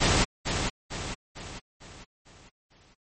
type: noise with echo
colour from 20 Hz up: pink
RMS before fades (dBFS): -22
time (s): 0-0.25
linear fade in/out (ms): 20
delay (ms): 450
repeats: 6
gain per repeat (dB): -6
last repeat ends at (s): 2.95
effects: MP3 32 kbps